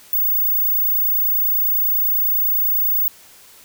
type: tone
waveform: sine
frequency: 15610 Hz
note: B9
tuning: 21 cents flat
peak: -14 dBFS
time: 0.13-3.08 s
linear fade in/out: 0 ms
effects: tanh soft clip ceiling -10 dBFS + white hiss -46 dBFS RMS until 3.64 s